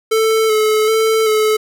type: tone with vibrato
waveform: square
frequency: 436.9 Hz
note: A4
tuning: 12 cents flat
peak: -12 dBFS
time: 0.11-1.57 s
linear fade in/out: 10 ms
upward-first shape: square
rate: 1.3 Hz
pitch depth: 22 cents each way
effects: none